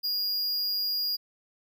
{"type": "tone", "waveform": "square", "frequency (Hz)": 4849, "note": "D#8", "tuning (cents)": -45, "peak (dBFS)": -27, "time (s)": [0.03, 1.17], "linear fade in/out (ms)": 20, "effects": []}